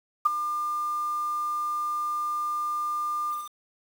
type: tone with ADSR envelope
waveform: sine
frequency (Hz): 1200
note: D6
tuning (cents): +37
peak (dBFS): -14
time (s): 0.25-3.51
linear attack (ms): 11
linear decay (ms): 15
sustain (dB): -12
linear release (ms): 210
effects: 7-bit